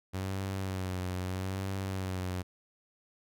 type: tone with vibrato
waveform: sawtooth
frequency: 94 Hz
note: F#2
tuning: 28 cents sharp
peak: -29 dBFS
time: 0.13-2.43 s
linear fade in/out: 20 ms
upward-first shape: sine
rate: 0.78 Hz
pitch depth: 50 cents each way
effects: none